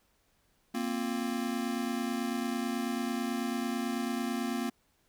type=chord; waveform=square; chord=Bb suspended second; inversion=none; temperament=just; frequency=233.1 / 262.2 / 349.6 Hz; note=Bb3 / C4 / F4; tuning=0 / +4 / +2 cents; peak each=-34 / -36 / -40 dBFS; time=0.74-4.7 s; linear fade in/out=10 ms; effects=pink hiss -71 dBFS RMS until 5.08 s